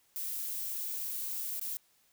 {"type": "noise with dropouts", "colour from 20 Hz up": "violet", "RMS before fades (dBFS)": -37, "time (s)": [0.16, 1.77], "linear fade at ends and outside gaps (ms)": 0, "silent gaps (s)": [1.596, 1.613], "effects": ["white hiss -69 dBFS RMS until 2.12 s"]}